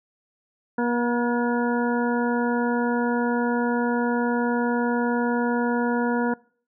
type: harmonic tone with a mistuned harmonic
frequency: 239.7 Hz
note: A#3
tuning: 48 cents sharp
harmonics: 1 / 2 / 3 / 4 / 6 / 7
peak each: -23 / -27 / -33 / -29 / -31 / -36 dBFS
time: 0.78-6.34 s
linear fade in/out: 5 ms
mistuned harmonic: 7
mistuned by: +24 cents
effects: noise-tail reverb RT60 0.5 s tail -24 dB re dry